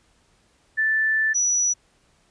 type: tone pair in turn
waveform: sine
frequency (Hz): 1760 / 5888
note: A6 / F#8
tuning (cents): 0 / -9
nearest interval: octave + major sixth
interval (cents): 2091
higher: second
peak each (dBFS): -18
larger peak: neither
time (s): 0.77-1.34 / 1.34-1.74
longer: first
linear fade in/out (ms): 20
effects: pink hiss -62 dBFS RMS until 2.3 s + resampled to 22050 Hz